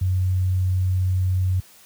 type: tone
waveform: sine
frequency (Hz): 92.5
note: F#2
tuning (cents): 0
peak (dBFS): -17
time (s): 0.01-1.6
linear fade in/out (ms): 5
effects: white hiss -50 dBFS RMS until 1.85 s + high-pass 60 Hz 12 dB/octave